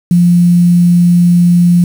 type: tone with quantisation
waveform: sine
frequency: 174.61 Hz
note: F3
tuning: in tune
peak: -4 dBFS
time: 0.11-1.84 s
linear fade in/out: 2 ms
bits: 5
effects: none